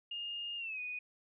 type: tone with pitch glide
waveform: sine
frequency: 2832 to 2480 Hz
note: F7 to D#7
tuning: +23 to -6 cents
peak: -38 dBFS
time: 0.11-0.99 s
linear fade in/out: 5 ms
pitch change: -229 cents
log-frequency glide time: 0.57-0.8 s
effects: none